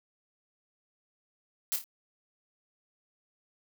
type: noise with echo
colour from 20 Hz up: blue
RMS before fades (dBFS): -30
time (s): 1.72-1.76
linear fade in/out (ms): 0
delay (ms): 27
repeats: 3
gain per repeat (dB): -7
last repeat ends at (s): 1.841
effects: none